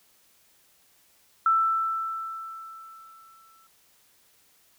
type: tone with exponential decay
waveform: sine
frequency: 1328 Hz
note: E6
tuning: 12 cents sharp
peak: -17 dBFS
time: 1.46-3.67 s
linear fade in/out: 2 ms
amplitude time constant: 480 ms
effects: white hiss -62 dBFS RMS until 4.78 s